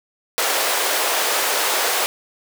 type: high-pass noise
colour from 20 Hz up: pink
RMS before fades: -20 dBFS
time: 0.38-2.06 s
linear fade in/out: 0 ms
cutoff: 460 Hz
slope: 24 dB/octave
effects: none